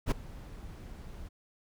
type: noise with ADSR envelope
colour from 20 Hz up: brown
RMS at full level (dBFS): -23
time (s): 0.06-1.29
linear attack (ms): 53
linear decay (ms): 10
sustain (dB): -22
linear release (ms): 15
effects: none